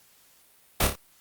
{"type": "noise with echo", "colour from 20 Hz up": "pink", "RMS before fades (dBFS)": -22, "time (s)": [0.8, 0.87], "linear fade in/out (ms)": 5, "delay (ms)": 29, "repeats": 3, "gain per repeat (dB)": -6, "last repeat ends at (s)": 0.957, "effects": ["white hiss -59 dBFS RMS until 1.2 s", "Opus 48 kbps"]}